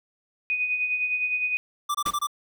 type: tone with tremolo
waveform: sine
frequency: 2489 Hz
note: D#7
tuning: in tune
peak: -21 dBFS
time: 0.5-1.57 s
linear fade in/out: 0 ms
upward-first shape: sine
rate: 9.8 Hz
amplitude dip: 50%
type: tone bursts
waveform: square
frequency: 1174.7 Hz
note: D6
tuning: in tune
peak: -24 dBFS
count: 5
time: 1.89-2.271 s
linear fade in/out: 10 ms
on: 57 ms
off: 24 ms
type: noise with exponential decay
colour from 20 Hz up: pink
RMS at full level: -29 dBFS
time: 2.06-2.21 s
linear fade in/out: 1 ms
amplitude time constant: 32 ms
effects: none